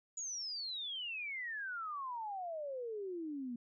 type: exponential sweep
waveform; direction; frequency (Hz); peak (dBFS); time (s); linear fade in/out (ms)
sine; down; 6930 to 233.1; -39; 0.17-3.56; 5
effects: none